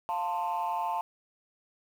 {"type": "chord", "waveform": "sine", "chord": "F major", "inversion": "none", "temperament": "equal with one note detuned", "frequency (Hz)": [698.5, 888.2, 1046.5], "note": ["F5", "A5", "C6"], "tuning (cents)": [0, 16, 0], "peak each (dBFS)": [-33, -29, -34], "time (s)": [0.09, 1.01], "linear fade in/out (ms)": 0, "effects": ["tanh soft clip ceiling -24 dBFS", "9-bit"]}